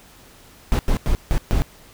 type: noise bursts at uneven times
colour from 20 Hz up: brown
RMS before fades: -17 dBFS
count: 5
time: 0.72-0.79 / 0.88-0.97 / 1.06-1.15 / 1.31-1.38 / 1.51-1.62 s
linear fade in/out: 0 ms
effects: pink hiss -48 dBFS RMS until 1.93 s